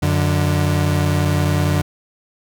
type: tone pair together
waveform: 35% pulse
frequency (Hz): 91.14 / 146.83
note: F#2 / D3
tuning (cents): -26 / 0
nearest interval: minor sixth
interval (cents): 826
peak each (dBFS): -16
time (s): 0.02-1.82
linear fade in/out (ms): 10
effects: none